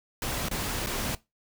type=noise with dropouts; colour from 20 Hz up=pink; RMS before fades=-31 dBFS; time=0.22-1.15 s; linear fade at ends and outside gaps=2 ms; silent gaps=0.486-0.512 / 0.863-0.869 s; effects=noise-tail reverb RT60 0.2 s tail -19 dB re dry